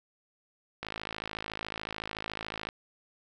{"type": "click train", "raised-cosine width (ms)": 0.3, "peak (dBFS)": -19, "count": 101, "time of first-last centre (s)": [0.83, 2.689], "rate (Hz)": 53.8, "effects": []}